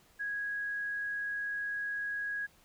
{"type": "tone", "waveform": "sine", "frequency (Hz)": 1656, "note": "G#6", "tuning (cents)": -5, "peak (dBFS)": -33, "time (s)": [0.19, 2.47], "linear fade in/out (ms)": 20, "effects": ["pink hiss -64 dBFS RMS until 2.64 s"]}